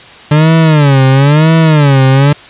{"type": "tone with vibrato", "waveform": "40% pulse", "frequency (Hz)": 146.83, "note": "D3", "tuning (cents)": 0, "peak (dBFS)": -3, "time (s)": [0.31, 2.33], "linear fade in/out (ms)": 5, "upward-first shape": "sine", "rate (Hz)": 1, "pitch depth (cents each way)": 180, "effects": ["white hiss -33 dBFS RMS until 2.49 s", "resampled to 8000 Hz"]}